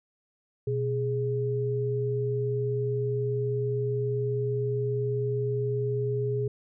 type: tone pair together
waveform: sine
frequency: 123.47 / 415.3 Hz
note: B2 / G#4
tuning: 0 / 0 cents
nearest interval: octave + major sixth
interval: 2100 cents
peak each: -28 dBFS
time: 0.67-6.48 s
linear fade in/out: 5 ms
effects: none